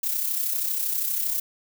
violet noise with amplitude modulation, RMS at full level -24 dBFS, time 0.03-1.4 s, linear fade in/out 5 ms, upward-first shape sine, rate 32.6 Hz, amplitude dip 50%, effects none

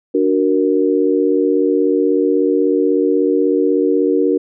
sine chord, D augmented, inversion none, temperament equal, 293.7 / 370 / 466.2 Hz, D4 / F#4 / A#4, 0 / 0 / 0 cents, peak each -16 dBFS, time 0.14-4.38 s, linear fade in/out 10 ms, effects none

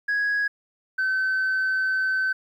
sine tone pair in turn, 1661.2 / 1531.2 Hz, G#6 / G6, 0 / -41 cents, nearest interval minor second, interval 141 cents, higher first, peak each -19 dBFS, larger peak neither, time 0.08-0.48 / 0.98-2.33 s, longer second, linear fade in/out 10 ms, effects tanh soft clip ceiling -19 dBFS + 10-bit

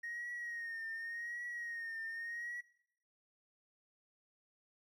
triangle tone with vibrato, 1864.7 Hz, A#6, in tune, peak -38 dBFS, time 0.03-2.61 s, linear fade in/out 10 ms, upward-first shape triangle, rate 0.88 Hz, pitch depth 63 cents each way, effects noise-tail reverb RT60 0.7 s tail -20 dB re dry + tanh soft clip ceiling -36 dBFS

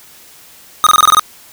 square tone bursts, 1244.5 Hz, D#6, in tune, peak -5 dBFS, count 8, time 0.84-1.195 s, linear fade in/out 0 ms, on 26 ms, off 21 ms, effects white hiss -41 dBFS RMS until 1.52 s

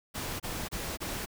pink noise bursts, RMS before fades -36 dBFS, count 4, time 0.14-1.261 s, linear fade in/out 20 ms, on 260 ms, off 27 ms, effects none

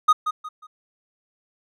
triangle tone with echo, 1244.5 Hz, D#6, in tune, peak -9 dBFS, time 0.08-0.13 s, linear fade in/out 10 ms, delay 180 ms, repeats 3, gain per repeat -10 dB, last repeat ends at 0.67 s, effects none

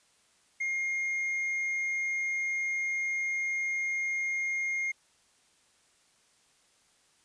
triangle tone, 2131 Hz, C7, 31 cents sharp, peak -27 dBFS, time 0.6-4.92 s, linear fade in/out 10 ms, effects white hiss -66 dBFS RMS until 7.24 s + resampled to 22050 Hz

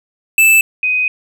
square / sine tone pair in turn, 2637 / 2504 Hz, E7 / D#7, 0 / +10 cents, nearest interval minor second, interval 90 cents, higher first, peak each -7 / -12 dBFS, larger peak first, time 0.38-0.61 / 0.83-1.08 s, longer second, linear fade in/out 2 ms, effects none

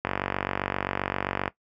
click train, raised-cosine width 0.5 ms, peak -10 dBFS, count 69, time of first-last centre 0.05-1.479 s, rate 47.6 Hz, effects noise-tail reverb RT60 0.1 s tail -18 dB re dry + high-pass 60 Hz 12 dB/octave

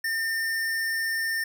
square tone, 1808 Hz, A6, 47 cents sharp, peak -26 dBFS, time 0.04-1.44 s, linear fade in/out 5 ms, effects none

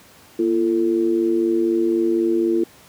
sine tone with amplitude modulation, 340.9 Hz, F4, 42 cents flat, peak -12 dBFS, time 0.39-2.64 s, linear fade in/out 5 ms, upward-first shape sine, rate 104 Hz, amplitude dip 80%, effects pink hiss -48 dBFS RMS until 2.88 s + high-pass 100 Hz 12 dB/octave

